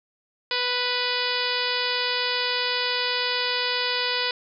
harmonic tone, 493.9 Hz, B4, in tune, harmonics 1 / 2 / 3 / 4 / 5 / 6 / 7 / 8 / 9 / 10, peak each -32 / -32 / -32 / -32 / -32 / -32 / -32 / -32 / -32 / -32 dBFS, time 0.51-4.31 s, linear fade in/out 2 ms, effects none

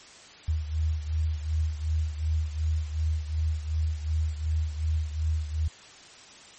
sine beating tone pair, 77.78 / 80.48 Hz, D#2 / E2, 0 / -41 cents, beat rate 2.7 Hz, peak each -26 / -31 dBFS, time 0.48-5.68 s, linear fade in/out 5 ms, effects white hiss -49 dBFS RMS until 6.58 s + MP3 32 kbps

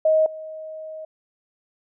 sine tone with level steps, 629 Hz, D#5, 19 cents sharp, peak -14 / -32 dBFS, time 0.05-1.05 s, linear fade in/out 5 ms, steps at 0.26 s, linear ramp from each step 2 ms, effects none

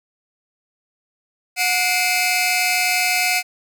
sawtooth tone cluster, 729 / 2096 / 2332 / 2573 Hz, F#5 / C7 / D7 / E7, -26 / +2 / -13 / -43 cents, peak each -19 dBFS, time 1.56-3.43 s, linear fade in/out 50 ms, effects none

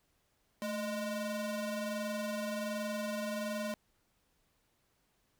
40% pulse ring-modulated tone, 415.3 Hz, G#4, in tune, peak -31 dBFS, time 0.62-3.74 s, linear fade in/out 0 ms, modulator 197 Hz, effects pink hiss -75 dBFS RMS until 5.39 s

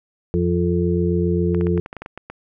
harmonic tone, 87.31 Hz, F2, in tune, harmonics 1 / 2 / 4 / 5, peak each -22 / -20 / -22 / -24 dBFS, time 0.34-1.8 s, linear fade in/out 0 ms
clicks, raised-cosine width 0.5 ms, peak -18 dBFS, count 11, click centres 1.547 / 1.611 / 1.669 / 1.777 / 1.861 / 1.929 / 1.967 / 2.02 / 2.061 / 2.176 / 2.3 s
effects none

